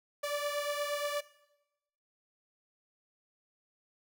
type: beating tone pair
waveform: sawtooth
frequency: 580 / 588.5 Hz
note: D5 / D5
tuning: -22 / +3 cents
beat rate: 8.5 Hz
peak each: -30 / -34 dBFS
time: 0.23-1.21 s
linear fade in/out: 10 ms
effects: noise-tail reverb RT60 0.9 s tail -18 dB re dry